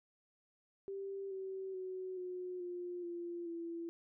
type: tone with pitch steps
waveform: sine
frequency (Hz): 392 / 382.2 / 372.6 / 363.2 / 354.1 / 345.2 / 336.6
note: G4 / G4 / F#4 / F#4 / F4 / F4 / E4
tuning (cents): 0 / -44 / +12 / -32 / +24 / -20 / +36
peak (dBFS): -40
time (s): 0.88-3.89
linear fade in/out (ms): 0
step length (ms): 430
effects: none